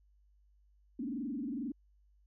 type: tone with frequency modulation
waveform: sine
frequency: 260.3 Hz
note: C4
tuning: 9 cents flat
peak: -35 dBFS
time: 0.99-1.72 s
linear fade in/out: 5 ms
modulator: 22.2 Hz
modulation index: 1.8
effects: added 50 Hz sine -64 dBFS peak until 2.26 s